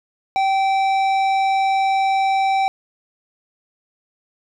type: tone with tanh clipping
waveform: sine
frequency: 775 Hz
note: G5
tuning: 20 cents flat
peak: -17 dBFS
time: 0.36-2.68 s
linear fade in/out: 0 ms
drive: 12 dB
effects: none